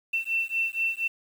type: beating tone pair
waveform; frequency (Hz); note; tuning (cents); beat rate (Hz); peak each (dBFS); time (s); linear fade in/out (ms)
sine; 2687 / 2691.2; E7 / E7; +33 / +35; 4.2; -28; 0.13-1.08; 10
effects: 8-bit

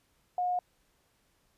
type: tone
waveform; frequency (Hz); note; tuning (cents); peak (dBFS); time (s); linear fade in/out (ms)
sine; 720; F#5; -47; -27; 0.38-0.59; 2
effects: pink hiss -71 dBFS RMS until 1.57 s + resampled to 32000 Hz

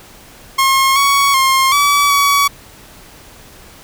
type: tone with pitch steps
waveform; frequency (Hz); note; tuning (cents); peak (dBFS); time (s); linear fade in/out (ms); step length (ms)
sawtooth; 1075 / 1118 / 1065 / 1145 / 1132; C6 / C#6 / C6 / D6 / C#6; +47 / +14 / +30 / -44 / +36; -6; 0.58-2.48; 10; 380
effects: pink hiss -40 dBFS RMS until 3.83 s

